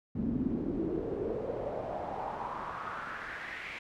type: noise with band-pass filter sweep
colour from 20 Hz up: brown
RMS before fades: -36 dBFS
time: 0.15-3.79 s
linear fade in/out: 5 ms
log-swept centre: 210 to 2300 Hz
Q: 4.1
effects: none